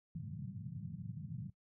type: band-pass noise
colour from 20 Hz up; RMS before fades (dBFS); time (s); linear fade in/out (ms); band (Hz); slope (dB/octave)
pink; -45; 0.15-1.5; 2; 100 to 190; 48
effects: noise-tail reverb RT60 0.1 s tail -18 dB re dry